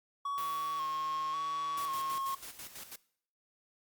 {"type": "tone with vibrato", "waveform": "triangle", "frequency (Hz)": 1104, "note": "C#6", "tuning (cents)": -7, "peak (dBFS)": -31, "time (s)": [0.25, 2.35], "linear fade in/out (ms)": 5, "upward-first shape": "square", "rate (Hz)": 0.92, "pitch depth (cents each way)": 33}
{"type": "noise with exponential decay", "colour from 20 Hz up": "violet", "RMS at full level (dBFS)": -45, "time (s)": [0.38, 1.81], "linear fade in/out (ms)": 2, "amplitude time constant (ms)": 310}
{"type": "click train", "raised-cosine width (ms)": 0.2, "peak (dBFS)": -32, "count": 280, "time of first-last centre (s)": [0.38, 2.18], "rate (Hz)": 155}
{"type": "noise with tremolo", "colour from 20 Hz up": "white", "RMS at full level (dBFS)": -45, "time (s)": [1.77, 2.96], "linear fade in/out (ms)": 5, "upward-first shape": "square", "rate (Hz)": 6.1, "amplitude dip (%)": 65}
{"effects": ["noise-tail reverb RT60 0.6 s tail -20 dB re dry", "Opus 48 kbps"]}